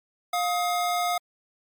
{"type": "tone pair together", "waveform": "square", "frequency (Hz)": [708, 1261.5], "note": ["F5", "D#6"], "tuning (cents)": [23, 23], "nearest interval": "minor seventh", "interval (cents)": 1000, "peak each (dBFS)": [-25, -30], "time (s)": [0.33, 1.18], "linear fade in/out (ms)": 5, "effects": ["MP3 96 kbps"]}